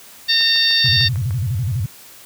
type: harmonic tone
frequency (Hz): 913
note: A#5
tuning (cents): -36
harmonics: 2 / 3 / 4 / 5 / 6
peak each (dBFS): -21 / -25 / -17 / -16 / -27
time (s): 0.28-1.09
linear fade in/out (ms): 20
type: click train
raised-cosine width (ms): 0.5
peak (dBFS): -22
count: 7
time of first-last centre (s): 0.41-1.308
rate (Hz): 6.68
type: tone with vibrato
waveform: sine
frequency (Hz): 110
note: A2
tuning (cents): 0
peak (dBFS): -17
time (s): 0.84-1.86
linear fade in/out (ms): 5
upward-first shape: square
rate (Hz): 12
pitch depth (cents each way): 270
effects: white hiss -42 dBFS RMS until 2.25 s + high-pass 60 Hz 12 dB/octave